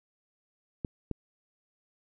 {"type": "clicks", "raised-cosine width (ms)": 3, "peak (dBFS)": -19, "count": 2, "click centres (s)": [0.848, 1.113], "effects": []}